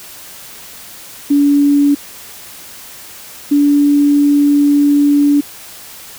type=tone pair in turn; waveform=sine; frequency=286.1 / 288.3 Hz; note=D4 / D4; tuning=-45 / -32 cents; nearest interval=unison; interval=13 cents; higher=second; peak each=-7 dBFS; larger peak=neither; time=1.3-1.95 / 3.51-5.41 s; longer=second; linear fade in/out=10 ms; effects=white hiss -34 dBFS RMS until 6.18 s